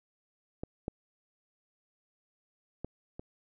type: clicks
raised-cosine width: 2 ms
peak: -23 / -20 / -23 / -28 dBFS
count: 4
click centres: 0.635 / 0.881 / 2.846 / 3.195 s
effects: none